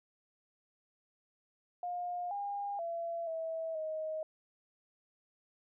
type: tone with pitch steps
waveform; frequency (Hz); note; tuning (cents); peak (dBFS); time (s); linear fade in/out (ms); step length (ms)
sine; 710 / 808 / 675 / 650 / 628; F5 / G#5 / E5 / E5 / D#5; +28 / -48 / +41 / -24 / +16; -35; 1.83-4.23; 2; 480
effects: none